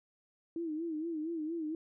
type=tone with vibrato; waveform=sine; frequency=321.4 Hz; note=E4; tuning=44 cents flat; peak=-34 dBFS; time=0.56-1.75 s; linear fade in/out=2 ms; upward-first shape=sine; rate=4.3 Hz; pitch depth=100 cents each way; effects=none